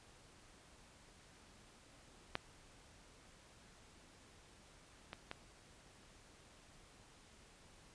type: clicks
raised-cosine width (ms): 0.3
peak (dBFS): -20 / -29 / -27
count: 3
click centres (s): 2.354 / 5.131 / 5.314
effects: pink hiss -63 dBFS RMS until 7.94 s + resampled to 22050 Hz